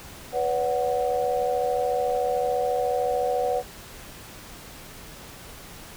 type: chord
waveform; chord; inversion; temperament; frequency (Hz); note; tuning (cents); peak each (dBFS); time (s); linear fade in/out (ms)
sine; B suspended second; none; equal with one note detuned; 493.9 / 567.7 / 740; B4 / C#5 / F#5; 0 / +41 / 0; -25 / -28 / -26; 0.32-3.63; 50
effects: pink hiss -43 dBFS RMS until 5.96 s